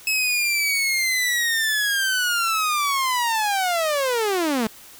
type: linear sweep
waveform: sawtooth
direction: down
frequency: 2590 to 209.4 Hz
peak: -16 dBFS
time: 0.07-4.67 s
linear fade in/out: 2 ms
effects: white hiss -45 dBFS RMS until 4.99 s